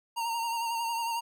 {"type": "tone with vibrato", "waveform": "square", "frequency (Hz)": 925, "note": "A#5", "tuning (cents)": -14, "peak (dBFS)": -30, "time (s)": [0.16, 1.21], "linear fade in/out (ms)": 20, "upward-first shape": "sine", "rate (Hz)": 11, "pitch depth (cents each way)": 32, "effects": []}